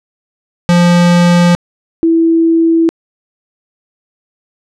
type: tone pair in turn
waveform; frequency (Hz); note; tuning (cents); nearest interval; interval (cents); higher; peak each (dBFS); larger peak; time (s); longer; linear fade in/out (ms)
square / sine; 174.5 / 329.4; F3 / E4; -1 / -1; major seventh; 1100; second; -6; neither; 0.69-1.55 / 2.03-2.89; neither; 0
effects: low-pass 7000 Hz 12 dB/octave